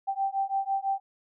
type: beating tone pair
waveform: sine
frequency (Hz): 779 / 785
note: G5 / G5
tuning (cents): -11 / +2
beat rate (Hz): 6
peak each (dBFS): -29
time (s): 0.07-1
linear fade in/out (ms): 20
effects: none